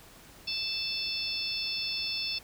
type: harmonic tone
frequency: 880 Hz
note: A5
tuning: in tune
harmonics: 3 / 4 / 5 / 6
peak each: -37 / -38 / -36 / -34 dBFS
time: 0.47-2.39 s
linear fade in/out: 10 ms
effects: pink hiss -53 dBFS RMS until 2.43 s